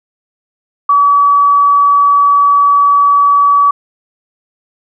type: tone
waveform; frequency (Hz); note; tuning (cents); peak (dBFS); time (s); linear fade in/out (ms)
sine; 1142; D6; -49; -5; 0.89-3.71; 5
effects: none